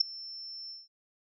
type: tone with ADSR envelope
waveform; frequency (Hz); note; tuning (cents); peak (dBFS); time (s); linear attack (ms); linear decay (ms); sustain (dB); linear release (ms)
sine; 5360; E8; +28; -16; 0-0.88; 11; 4; -24; 180
effects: none